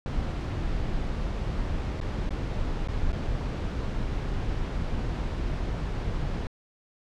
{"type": "noise with dropouts", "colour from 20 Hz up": "brown", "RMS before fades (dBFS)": -29, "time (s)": [0.06, 6.47], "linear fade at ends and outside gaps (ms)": 1, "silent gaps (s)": [[2.003, 2.012], [2.292, 2.306], [2.875, 2.885], [3.121, 3.129]], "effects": ["low-pass 5000 Hz 12 dB/octave"]}